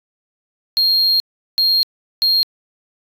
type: tone bursts at uneven times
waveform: sine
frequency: 4231 Hz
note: C8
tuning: 19 cents sharp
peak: -9 dBFS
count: 3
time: 0.77-1.2 / 1.58-1.83 / 2.22-2.43 s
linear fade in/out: 0 ms
effects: tanh soft clip ceiling -11 dBFS